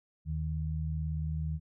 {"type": "tone pair together", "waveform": "sine", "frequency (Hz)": [77.9, 156.2], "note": ["D#2", "D#3"], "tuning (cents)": [3, 7], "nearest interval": "octave", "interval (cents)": 1204, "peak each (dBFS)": [-33, -34], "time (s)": [0.25, 1.6], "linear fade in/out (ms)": 50, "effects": []}